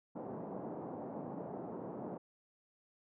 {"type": "band-pass noise", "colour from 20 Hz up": "pink", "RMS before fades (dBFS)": -44, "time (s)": [0.15, 2.18], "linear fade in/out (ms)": 10, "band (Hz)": [160, 840], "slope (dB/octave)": 24, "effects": []}